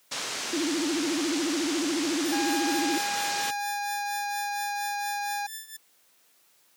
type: low-pass noise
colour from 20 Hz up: white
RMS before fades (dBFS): -33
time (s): 0.11-3.51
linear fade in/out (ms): 10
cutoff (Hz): 7100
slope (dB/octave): 24
type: tone with vibrato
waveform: sine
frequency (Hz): 311.9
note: D#4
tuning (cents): +4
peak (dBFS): -25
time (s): 0.53-2.98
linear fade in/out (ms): 2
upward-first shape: sine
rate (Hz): 14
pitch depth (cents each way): 200
type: tone with tremolo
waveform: 5% pulse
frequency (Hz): 1760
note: A6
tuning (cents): 0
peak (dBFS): -24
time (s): 2.24-5.77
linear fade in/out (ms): 10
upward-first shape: triangle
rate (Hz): 4.3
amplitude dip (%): 85
type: harmonic tone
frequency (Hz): 816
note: G#5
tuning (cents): -31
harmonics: 1 / 2 / 3 / 5 / 6 / 7 / 8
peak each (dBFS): -30 / -36 / -40 / -44 / -46 / -47 / -48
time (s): 2.32-5.47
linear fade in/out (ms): 10
effects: white hiss -63 dBFS RMS until 6.76 s + high-pass 200 Hz 12 dB/octave